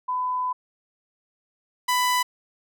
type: tone pair in turn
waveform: sine / sawtooth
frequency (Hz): 1004 / 995.3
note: B5 / B5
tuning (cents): +28 / +13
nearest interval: unison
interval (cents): 15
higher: first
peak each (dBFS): -23 / -16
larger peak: second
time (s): 0.08-0.53 / 1.88-2.23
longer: first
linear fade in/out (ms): 10
effects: none